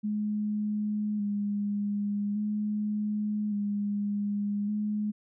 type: tone with vibrato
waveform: sine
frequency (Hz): 207.3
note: G#3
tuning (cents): -3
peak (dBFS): -27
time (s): 0.03-5.12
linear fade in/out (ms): 20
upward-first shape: square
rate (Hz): 0.43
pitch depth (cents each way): 24
effects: none